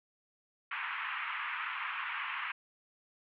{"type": "band-pass noise", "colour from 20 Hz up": "pink", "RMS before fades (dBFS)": -38, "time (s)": [0.71, 2.52], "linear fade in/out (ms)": 5, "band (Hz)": [1000, 2800], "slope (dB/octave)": 48, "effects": []}